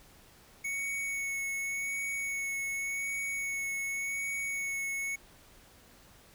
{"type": "tone with vibrato", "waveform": "square", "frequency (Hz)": 2217, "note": "C#7", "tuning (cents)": 0, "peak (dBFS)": -33, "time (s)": [0.64, 5.16], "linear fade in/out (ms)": 10, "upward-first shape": "sine", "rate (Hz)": 0.88, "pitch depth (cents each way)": 14, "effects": ["pink hiss -58 dBFS RMS until 6.34 s"]}